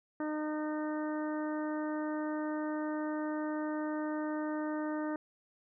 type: harmonic tone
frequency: 305.4 Hz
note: D#4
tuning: 32 cents flat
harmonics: 1 / 2 / 3 / 4 / 5 / 6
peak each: -34 / -40 / -44 / -46 / -48 / -50 dBFS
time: 0.2-5.16 s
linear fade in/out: 2 ms
effects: none